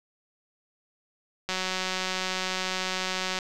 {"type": "click train", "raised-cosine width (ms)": 0.2, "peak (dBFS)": -12, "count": 354, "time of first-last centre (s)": [1.49, 3.388], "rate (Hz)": 186, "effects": []}